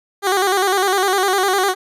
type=tone with vibrato; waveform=15% pulse; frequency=385.1 Hz; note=G4; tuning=31 cents flat; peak=-8 dBFS; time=0.22-1.75 s; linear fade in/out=50 ms; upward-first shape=square; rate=9.9 Hz; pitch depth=68 cents each way; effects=resampled to 32000 Hz